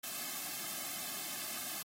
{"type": "noise with comb filter", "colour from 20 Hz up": "white", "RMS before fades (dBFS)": -41, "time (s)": [0.03, 1.83], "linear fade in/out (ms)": 10, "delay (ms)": 2.1, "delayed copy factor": -0.8, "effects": ["high-pass 150 Hz 12 dB/octave", "AAC 48 kbps"]}